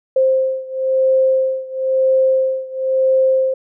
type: beating tone pair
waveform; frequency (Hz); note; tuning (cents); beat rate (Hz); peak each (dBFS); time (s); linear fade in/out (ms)
sine; 525 / 525.99; C5 / C5; +6 / +9; 0.99; -15 / -17; 0.16-3.54; 5
effects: none